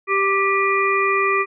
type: harmonic tone with a mistuned harmonic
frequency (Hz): 392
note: G4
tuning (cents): 0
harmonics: 1 / 3 / 5 / 6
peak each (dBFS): -21 / -19 / -23 / -23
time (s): 0.07-1.46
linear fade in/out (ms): 50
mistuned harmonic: 6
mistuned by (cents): +43
effects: none